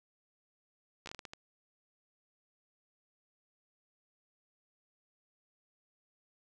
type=slowing click train; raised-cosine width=0.2 ms; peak=-27 dBFS; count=8; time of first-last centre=1.06-1.335 s; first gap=13 ms; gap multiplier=1.36; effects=none